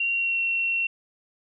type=tone with pitch glide; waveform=sine; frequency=2756 to 2724 Hz; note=F7 to F7; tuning=-24 to -44 cents; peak=-22 dBFS; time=0-0.87 s; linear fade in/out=5 ms; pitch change=-20 cents; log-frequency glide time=0.12-0.39 s; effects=none